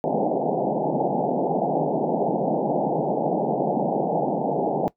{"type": "band-pass noise", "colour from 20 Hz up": "white", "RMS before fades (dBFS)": -23, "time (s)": [0.04, 4.88], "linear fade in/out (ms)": 0, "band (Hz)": [140, 850], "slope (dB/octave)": 96, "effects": ["noise-tail reverb RT60 0.1 s tail -18 dB re dry"]}